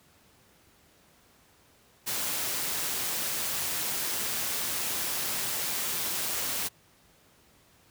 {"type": "noise with amplitude modulation", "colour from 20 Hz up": "white", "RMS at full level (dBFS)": -30, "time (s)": [2.06, 6.69], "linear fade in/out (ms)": 20, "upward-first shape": "sine", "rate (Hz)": 171, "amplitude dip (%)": 25, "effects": ["pink hiss -61 dBFS RMS until 7.9 s", "high-pass 60 Hz 12 dB/octave"]}